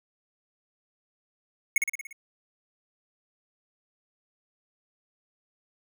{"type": "tone with echo", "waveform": "square", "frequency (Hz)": 2189, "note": "C#7", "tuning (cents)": -22, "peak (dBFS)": -19, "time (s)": [1.76, 1.78], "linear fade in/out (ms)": 2, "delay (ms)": 58, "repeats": 6, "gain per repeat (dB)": -4, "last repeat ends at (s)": 2.128, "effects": []}